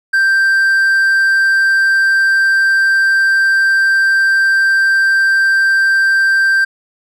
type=tone; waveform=triangle; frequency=1572 Hz; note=G6; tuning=4 cents sharp; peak=-7 dBFS; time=0.13-6.65 s; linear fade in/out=10 ms; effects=none